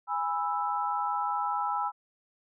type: chord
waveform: sine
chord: E major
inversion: first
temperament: just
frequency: 824.1 / 988.9 / 1318.5 Hz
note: G#5 / B5 / E6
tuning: -14 / +2 / 0 cents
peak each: -31 / -32 / -32 dBFS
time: 0.07-1.92 s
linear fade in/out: 50 ms
effects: none